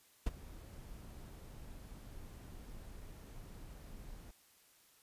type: noise with ADSR envelope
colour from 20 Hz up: brown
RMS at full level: -32 dBFS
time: 0.26-4.31 s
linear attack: 8 ms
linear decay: 26 ms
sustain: -19 dB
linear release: 4 ms
effects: white hiss -67 dBFS RMS until 5.02 s + resampled to 32000 Hz